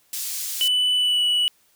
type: high-pass noise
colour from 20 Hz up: pink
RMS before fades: -29 dBFS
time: 0.13-0.68 s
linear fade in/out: 2 ms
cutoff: 5700 Hz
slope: 12 dB/octave
type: tone with pitch glide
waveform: triangle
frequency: 2986 to 2947 Hz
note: F#7 to F#7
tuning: +15 to -8 cents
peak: -16 dBFS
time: 0.61-1.48 s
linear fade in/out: 0 ms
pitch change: -23 cents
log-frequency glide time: 0.96-1.23 s
effects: white hiss -61 dBFS RMS until 1.75 s